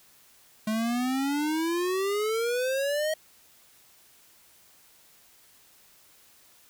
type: exponential sweep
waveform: square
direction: up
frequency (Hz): 213.8 to 635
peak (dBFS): -26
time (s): 0.67-3.14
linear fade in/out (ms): 5
effects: white hiss -58 dBFS RMS until 6.69 s